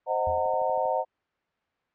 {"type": "chord", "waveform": "sine", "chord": "C half-diminished seventh", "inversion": "none", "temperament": "equal with one note detuned", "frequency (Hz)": [523.3, 622.3, 740, 913.7], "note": ["C5", "Eb5", "Gb5", "Bb5"], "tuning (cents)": [0, 0, 0, -35], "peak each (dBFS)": -29, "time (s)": [0.06, 1.05], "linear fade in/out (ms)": 50}
{"type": "tone with exponential decay", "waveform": "triangle", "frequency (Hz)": 82.41, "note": "E2", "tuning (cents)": 0, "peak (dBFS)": -29, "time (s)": [0.27, 0.57], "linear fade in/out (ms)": 0, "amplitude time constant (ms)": 65}
{"type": "click train", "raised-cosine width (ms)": 2, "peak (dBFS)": -38, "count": 8, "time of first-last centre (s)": [0.3, 0.856], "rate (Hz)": 12.6}
{"effects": ["white hiss -74 dBFS RMS until 1.94 s", "low-pass 2000 Hz 12 dB/octave"]}